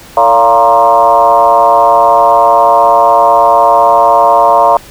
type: tone with frequency modulation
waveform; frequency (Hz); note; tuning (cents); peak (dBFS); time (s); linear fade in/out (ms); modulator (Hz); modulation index
sine; 816; G#5; -31; -3; 0.17-4.77; 2; 122; 2.2
effects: pink hiss -34 dBFS RMS until 4.9 s